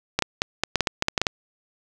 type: clicks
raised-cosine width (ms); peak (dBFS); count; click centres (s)
0.2; -3; 12; 0.19 / 0.223 / 0.419 / 0.636 / 0.757 / 0.807 / 0.872 / 1.024 / 1.084 / 1.178 / 1.216 / 1.268
effects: none